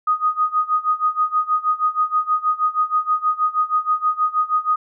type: tone with tremolo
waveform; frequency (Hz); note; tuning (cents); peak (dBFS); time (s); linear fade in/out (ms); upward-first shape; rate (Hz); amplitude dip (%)
sine; 1244.5; D#6; 0; -13; 0.07-4.76; 5; sine; 6.3; 90
effects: none